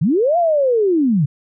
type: linear two-way sweep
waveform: sine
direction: up then down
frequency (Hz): 128.9 to 711 to 128.9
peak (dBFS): -12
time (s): 0.01-1.26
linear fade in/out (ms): 10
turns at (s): 0.38
effects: none